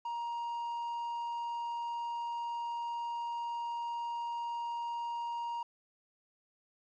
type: tone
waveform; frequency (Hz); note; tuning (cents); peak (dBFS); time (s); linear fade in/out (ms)
triangle; 941; A#5; +16; -33; 0.05-5.63; 5
effects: resampled to 16000 Hz + 11-bit